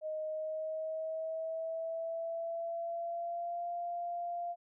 sine tone with pitch glide, 622.3 to 694.5 Hz, D#5 to F5, 0 to -10 cents, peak -35 dBFS, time 0.01-4.56 s, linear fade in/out 50 ms, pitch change +190 cents, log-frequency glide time 0.26-3.68 s, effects none

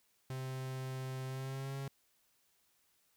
45% pulse tone with pitch glide, 130.81 to 136.92 Hz, C3 to C#3, 0 to -21 cents, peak -39 dBFS, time 0.3-1.88 s, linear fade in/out 2 ms, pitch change +79 cents, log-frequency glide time 1.27-1.76 s, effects white hiss -74 dBFS RMS until 3.16 s

